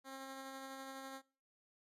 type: tone with tremolo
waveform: 10% pulse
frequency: 267.9 Hz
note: C4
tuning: 41 cents sharp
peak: -38 dBFS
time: 0.04-1.22 s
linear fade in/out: 50 ms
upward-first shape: sine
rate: 12 Hz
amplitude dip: 25%
effects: noise-tail reverb RT60 0.4 s tail -22 dB re dry + resampled to 32000 Hz